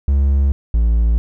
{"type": "tone pair in turn", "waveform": "triangle", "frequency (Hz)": [69.3, 56.66], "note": ["C#2", "A#1"], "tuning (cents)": [0, -49], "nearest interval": "minor third", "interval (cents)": 349, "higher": "first", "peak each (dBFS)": -9, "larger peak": "neither", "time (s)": [[0.08, 0.52], [0.74, 1.18]], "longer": "neither", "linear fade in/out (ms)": 0, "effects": []}